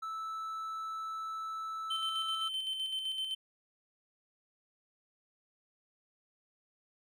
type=tone; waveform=triangle; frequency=1313 Hz; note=E6; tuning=7 cents flat; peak=-35 dBFS; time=0.02-2.49 s; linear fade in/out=10 ms
type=tone with tremolo; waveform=triangle; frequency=3084 Hz; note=G7; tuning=29 cents flat; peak=-31 dBFS; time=1.9-3.35 s; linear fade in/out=10 ms; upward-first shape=square; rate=7.8 Hz; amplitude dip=40%
effects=none